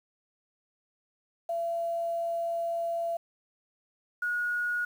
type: tone pair in turn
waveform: sine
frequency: 676 / 1448.6 Hz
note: E5 / F#6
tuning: +43 / -37 cents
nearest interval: octave + minor second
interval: 1320 cents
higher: second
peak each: -28 / -27 dBFS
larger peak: second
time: 1.49-3.17 / 4.22-4.85 s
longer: first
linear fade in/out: 5 ms
effects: 9-bit